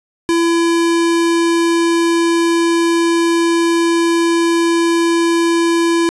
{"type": "tone", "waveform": "square", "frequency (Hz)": 336.4, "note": "E4", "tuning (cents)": 35, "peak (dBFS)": -12, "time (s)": [0.29, 6.09], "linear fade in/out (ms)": 0, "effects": ["resampled to 24000 Hz", "9-bit"]}